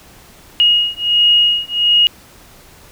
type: beating tone pair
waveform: sine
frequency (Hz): 2875 / 2876.4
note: F7 / F#7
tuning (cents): +50 / -50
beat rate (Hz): 1.4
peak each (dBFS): -13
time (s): 0.6-2.07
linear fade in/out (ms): 0
effects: pink hiss -43 dBFS RMS until 2.91 s